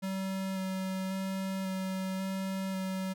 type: tone with vibrato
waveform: square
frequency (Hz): 190.3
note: F#3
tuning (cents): +49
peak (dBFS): -33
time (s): 0.02-3.14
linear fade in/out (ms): 20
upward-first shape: square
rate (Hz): 0.92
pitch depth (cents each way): 10
effects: none